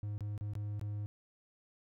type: tone with dropouts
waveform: triangle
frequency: 103.83 Hz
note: G#2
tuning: in tune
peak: -34 dBFS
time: 0.03-1.06 s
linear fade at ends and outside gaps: 0 ms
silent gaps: 0.18-0.207 / 0.378-0.41 / 0.535-0.553 / 0.795-0.813 s
effects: none